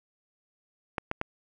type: clicks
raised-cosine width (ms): 0.5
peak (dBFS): -14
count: 3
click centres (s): 0.982 / 1.114 / 1.214
effects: none